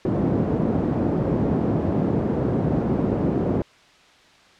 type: band-pass noise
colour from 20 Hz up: pink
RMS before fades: -22 dBFS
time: 0.05-3.62 s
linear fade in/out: 2 ms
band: 140 to 400 Hz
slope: 12 dB/octave
effects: white hiss -52 dBFS RMS until 4.59 s + low-pass 4000 Hz 12 dB/octave